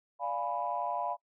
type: chord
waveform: sine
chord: D diminished seventh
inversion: none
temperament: equal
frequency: 587.3 / 698.5 / 830.6 / 987.8 Hz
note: D5 / F5 / Ab5 / Cb6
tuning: 0 / 0 / 0 / 0 cents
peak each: -39 / -35 / -37 / -35 dBFS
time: 0.19-1.17 s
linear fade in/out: 50 ms
effects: noise-tail reverb RT60 0.1 s tail -23 dB re dry + tanh soft clip ceiling -20 dBFS